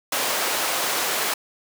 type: high-pass noise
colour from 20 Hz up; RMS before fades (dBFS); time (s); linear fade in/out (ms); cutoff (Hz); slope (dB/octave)
pink; -24; 0.12-1.34; 5; 530; 12
effects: none